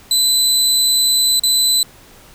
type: tone with dropouts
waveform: 25% pulse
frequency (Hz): 4015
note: B7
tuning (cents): +28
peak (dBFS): -7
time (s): 0.11-1.83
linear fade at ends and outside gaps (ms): 2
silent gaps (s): 1.396-1.435
effects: pink hiss -44 dBFS RMS until 2.34 s